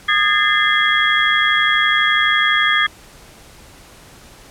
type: tone cluster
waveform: sine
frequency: 1227 / 1647 / 1779 / 2073 / 3311 Hz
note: D#6 / G#6 / A6 / C7 / G#7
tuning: -25 / -15 / +19 / -17 / -6 cents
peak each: -19 dBFS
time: 0.08-2.87 s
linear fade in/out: 10 ms
effects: pink hiss -43 dBFS RMS until 4.5 s + low-pass 12000 Hz 12 dB/octave